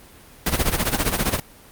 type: noise with tremolo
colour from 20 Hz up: pink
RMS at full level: -18 dBFS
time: 0.46-1.4 s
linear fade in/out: 5 ms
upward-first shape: sine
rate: 15 Hz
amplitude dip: 80%
effects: pink hiss -47 dBFS RMS until 1.71 s + Opus 32 kbps